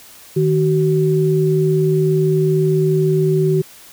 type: tone pair together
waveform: sine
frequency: 155.56 / 377.8 Hz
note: D#3 / F#4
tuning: 0 / +36 cents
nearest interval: octave + minor third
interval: 1536 cents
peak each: -15 dBFS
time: 0.36-3.62 s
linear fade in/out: 10 ms
effects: white hiss -42 dBFS RMS until 3.92 s